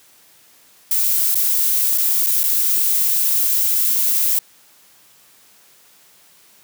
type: noise with dropouts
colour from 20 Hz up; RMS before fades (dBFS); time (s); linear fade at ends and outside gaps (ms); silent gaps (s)
violet; -17; 0.91-4.39; 2; 1.346-1.354 / 1.977-1.981 / 2.264-2.268 / 2.433-2.438
effects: white hiss -51 dBFS RMS until 6.63 s + high-pass 100 Hz 12 dB/octave